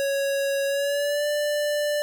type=tone with pitch glide; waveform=square; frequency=554 to 590.3 Hz; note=C#5 to D5; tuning=-1 to +9 cents; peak=-23 dBFS; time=0-2.02 s; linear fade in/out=0 ms; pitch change=+110 cents; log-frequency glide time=0.66-1.27 s; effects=none